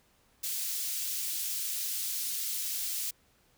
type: high-pass noise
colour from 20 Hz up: white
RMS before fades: -34 dBFS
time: 0.43-3.11 s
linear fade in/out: 10 ms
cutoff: 3600 Hz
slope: 12 dB/octave
effects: pink hiss -67 dBFS RMS until 3.57 s